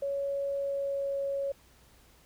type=tone with pitch glide; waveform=sine; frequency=558 to 554.5 Hz; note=C#5 to C#5; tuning=+11 to 0 cents; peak=-29 dBFS; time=0.02-1.52 s; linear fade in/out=5 ms; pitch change=-11 cents; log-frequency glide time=0.5-1.16 s; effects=added 60 Hz sine -64 dBFS peak until 2.25 s + pink hiss -61 dBFS RMS until 2.25 s